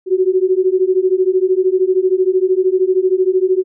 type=beating tone pair; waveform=sine; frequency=366.5 / 379.5 Hz; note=F#4 / F#4; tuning=-16 / +44 cents; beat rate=13 Hz; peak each=-14 dBFS; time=0.06-3.64 s; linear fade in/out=50 ms; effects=none